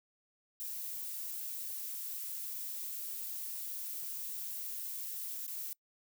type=noise with dropouts; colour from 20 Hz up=violet; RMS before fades=-41 dBFS; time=0.6-5.73 s; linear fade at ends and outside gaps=0 ms; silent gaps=5.466-5.479 s; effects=noise-tail reverb RT60 0.1 s tail -25 dB re dry